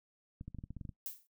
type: clicks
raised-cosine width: 5 ms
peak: -32 dBFS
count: 10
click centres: 0.411 / 0.48 / 0.547 / 0.587 / 0.639 / 0.706 / 0.767 / 0.812 / 0.852 / 0.892 s
type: noise with exponential decay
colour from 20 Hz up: violet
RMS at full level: -38 dBFS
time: 1.06-1.27 s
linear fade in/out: 0 ms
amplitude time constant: 45 ms
effects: noise-tail reverb RT60 0.1 s tail -19 dB re dry